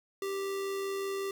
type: tone with amplitude modulation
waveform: square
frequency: 392 Hz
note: G4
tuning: in tune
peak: -32 dBFS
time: 0.22-1.31 s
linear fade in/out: 2 ms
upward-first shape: sine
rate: 85.3 Hz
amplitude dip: 25%
effects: 10-bit